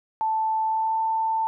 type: tone with pitch glide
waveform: sine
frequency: 880 to 890.2 Hz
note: A5 to A5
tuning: 0 to +20 cents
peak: -21 dBFS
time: 0.21-1.47 s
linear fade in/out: 0 ms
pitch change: +20 cents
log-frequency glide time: 0.65-1 s
effects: none